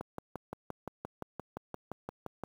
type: click train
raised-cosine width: 1 ms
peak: -24 dBFS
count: 15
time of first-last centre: 0.01-2.436 s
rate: 5.77 Hz
effects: high-pass 80 Hz 12 dB/octave + 9-bit